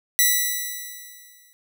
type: tone with exponential decay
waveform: 5% pulse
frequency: 1965 Hz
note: B6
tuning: 9 cents flat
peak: -3 dBFS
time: 0.19-1.53 s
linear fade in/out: 0 ms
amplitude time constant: 290 ms
effects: none